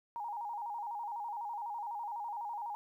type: tone with vibrato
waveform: sine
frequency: 880 Hz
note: A5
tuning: in tune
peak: -37 dBFS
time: 0.16-2.75 s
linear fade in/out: 0 ms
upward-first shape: square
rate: 12 Hz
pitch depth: 110 cents each way
effects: 12-bit